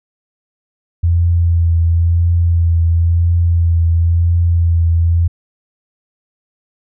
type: tone with vibrato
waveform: sine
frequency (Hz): 84.6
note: E2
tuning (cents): +45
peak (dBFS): -9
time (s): 1.03-5.28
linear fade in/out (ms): 10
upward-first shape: triangle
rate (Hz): 0.97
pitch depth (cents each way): 27
effects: none